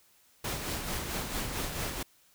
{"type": "noise with tremolo", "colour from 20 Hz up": "pink", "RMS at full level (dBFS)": -33, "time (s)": [0.44, 2.03], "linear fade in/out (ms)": 5, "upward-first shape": "sine", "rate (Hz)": 4.5, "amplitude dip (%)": 45, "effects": ["white hiss -64 dBFS RMS until 2.34 s"]}